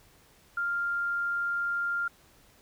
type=tone; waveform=sine; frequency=1396.9 Hz; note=F6; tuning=in tune; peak=-27 dBFS; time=0.57-2.08 s; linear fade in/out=5 ms; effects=pink hiss -60 dBFS RMS until 2.61 s